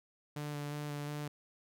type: tone with vibrato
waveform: sawtooth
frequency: 146.83 Hz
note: D3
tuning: in tune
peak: -34 dBFS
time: 0.36-1.28 s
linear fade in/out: 5 ms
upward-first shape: square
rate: 2.8 Hz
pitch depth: 13 cents each way
effects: none